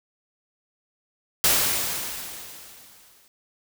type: noise with exponential decay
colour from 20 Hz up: white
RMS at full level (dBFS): -18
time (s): 1.44-3.28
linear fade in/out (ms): 1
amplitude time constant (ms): 400
effects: none